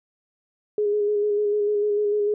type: tone with vibrato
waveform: sine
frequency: 415.3 Hz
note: G#4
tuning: in tune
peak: -19 dBFS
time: 0.78-2.34 s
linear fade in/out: 2 ms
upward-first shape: square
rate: 6.7 Hz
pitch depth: 20 cents each way
effects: none